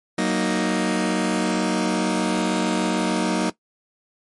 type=chord; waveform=sawtooth; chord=D# minor; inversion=first; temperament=just; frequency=186.68 / 233.3 / 311.1 Hz; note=F#3 / A#3 / D#4; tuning=+16 / +2 / 0 cents; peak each=-20 dBFS; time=0.18-3.5 s; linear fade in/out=5 ms; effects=noise-tail reverb RT60 0.1 s tail -17 dB re dry + MP3 48 kbps